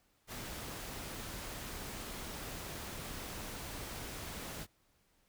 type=noise; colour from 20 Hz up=pink; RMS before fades=-44 dBFS; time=0.27-4.67 s; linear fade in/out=50 ms; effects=pink hiss -73 dBFS RMS until 5.28 s